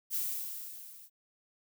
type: noise with level ramp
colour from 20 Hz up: violet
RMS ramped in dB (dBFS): -31 to -54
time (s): 0.1-1.1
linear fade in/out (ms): 50
effects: none